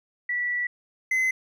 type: tone pair in turn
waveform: sine / triangle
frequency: 1954 / 2045 Hz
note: B6 / C7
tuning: -19 / -40 cents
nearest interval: minor second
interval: 79 cents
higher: second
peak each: -24 / -19 dBFS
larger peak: second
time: 0.29-0.67 / 1.11-1.31 s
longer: first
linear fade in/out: 5 ms
effects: none